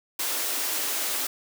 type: high-pass noise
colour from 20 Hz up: white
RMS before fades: -28 dBFS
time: 0.19-1.27 s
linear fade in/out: 5 ms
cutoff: 260 Hz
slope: 48 dB/octave
effects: none